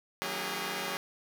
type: tone cluster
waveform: 5% pulse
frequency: 158.9 / 186.1 / 228.5 / 279.8 / 406.9 Hz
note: D#3 / F#3 / A#3 / C#4 / G#4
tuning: +37 / +10 / -34 / +16 / -35 cents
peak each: -34 / -27 / -32 / -32 / -25 dBFS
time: 0.22-0.97 s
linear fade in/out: 0 ms
effects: none